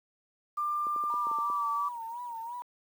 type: tone with pitch glide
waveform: sine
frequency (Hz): 1192 to 1154.7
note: D6 to D6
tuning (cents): +25 to -30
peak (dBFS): -28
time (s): 0.57-1.89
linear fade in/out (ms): 10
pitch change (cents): -55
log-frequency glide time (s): 1.17-1.7
type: clicks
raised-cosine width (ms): 2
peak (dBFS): -30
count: 8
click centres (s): 0.868 / 0.962 / 1.038 / 1.14 / 1.269 / 1.314 / 1.386 / 1.5
type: tone with vibrato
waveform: sine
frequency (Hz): 940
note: A#5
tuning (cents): +14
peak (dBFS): -36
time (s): 1.1-2.62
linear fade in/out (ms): 0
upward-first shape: sine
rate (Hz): 2.9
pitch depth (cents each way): 74
effects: high-pass 300 Hz 12 dB/octave + 9-bit